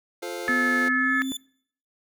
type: chord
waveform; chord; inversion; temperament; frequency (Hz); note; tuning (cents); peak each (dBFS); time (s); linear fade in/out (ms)
sawtooth; F major; none; just; 349.2 / 436.5 / 523.8; F4 / A4 / C5; 0 / -14 / +2; -30 / -32 / -31; 0.22-0.89; 10
type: harmonic tone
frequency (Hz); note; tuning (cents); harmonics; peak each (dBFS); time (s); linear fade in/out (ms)
432.2; A4; -31; 3 / 4 / 5; -29 / -21 / -33; 0.48-1.22; 0
type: tone with pitch glide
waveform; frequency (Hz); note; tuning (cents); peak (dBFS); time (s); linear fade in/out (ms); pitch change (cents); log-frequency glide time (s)
sine; 250 to 264.4; B3 to C4; +21 to +18; -26; 0.49-1.32; 0; +97; 0.76-1.16
type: tone with exponential growth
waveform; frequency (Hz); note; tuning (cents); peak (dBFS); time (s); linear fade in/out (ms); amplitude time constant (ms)
sawtooth; 3496; A7; -12; -26; 0.94-1.37; 5; 93
effects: noise-tail reverb RT60 0.6 s tail -24 dB re dry